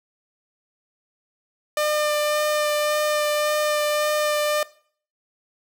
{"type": "tone with vibrato", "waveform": "sawtooth", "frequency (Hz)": 600, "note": "D5", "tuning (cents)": 37, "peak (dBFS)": -16, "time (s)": [1.77, 4.63], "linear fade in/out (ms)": 2, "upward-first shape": "sine", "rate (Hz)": 1.8, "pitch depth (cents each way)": 11, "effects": ["noise-tail reverb RT60 0.5 s tail -19 dB re dry"]}